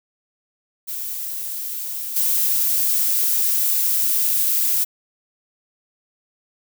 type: noise with level steps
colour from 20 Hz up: violet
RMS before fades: -28 / -19 dBFS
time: 0.87-4.85 s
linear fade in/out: 20 ms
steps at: 2.16 s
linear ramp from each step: 2 ms
effects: none